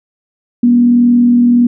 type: tone with frequency modulation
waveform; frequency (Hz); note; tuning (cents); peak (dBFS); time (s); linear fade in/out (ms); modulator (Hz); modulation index
sine; 241.3; B3; -40; -5; 0.63-1.67; 5; 41.4; 0.25
effects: none